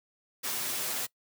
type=noise with comb filter; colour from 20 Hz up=white; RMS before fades=-33 dBFS; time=0.43-1.07 s; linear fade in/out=20 ms; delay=7.9 ms; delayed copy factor=+0.9; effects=noise-tail reverb RT60 0.1 s tail -22 dB re dry + high-pass 150 Hz 12 dB/octave